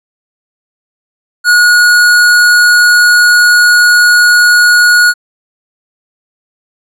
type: tone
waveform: square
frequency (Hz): 1449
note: F#6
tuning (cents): -37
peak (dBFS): -4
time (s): 1.44-5.14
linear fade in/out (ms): 50
effects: low-pass 11000 Hz 12 dB/octave